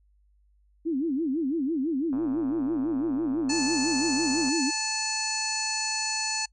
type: tone with vibrato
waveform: sine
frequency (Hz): 295.7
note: D4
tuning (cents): +12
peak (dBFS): -24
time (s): 0.85-4.71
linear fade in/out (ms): 20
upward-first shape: sine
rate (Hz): 6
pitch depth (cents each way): 240
type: click train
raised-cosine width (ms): 1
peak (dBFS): -29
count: 275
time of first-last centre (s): 2.13-4.492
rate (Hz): 116
type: harmonic tone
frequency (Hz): 872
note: A5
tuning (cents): -16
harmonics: 1 / 2 / 3 / 5 / 6 / 7 / 8 / 9 / 10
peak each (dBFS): -35 / -38 / -34 / -31 / -42 / -35 / -34 / -45 / -42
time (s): 3.49-6.46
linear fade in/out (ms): 10
effects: noise-tail reverb RT60 0.1 s tail -26 dB re dry + added 50 Hz sine -60 dBFS peak until 6.52 s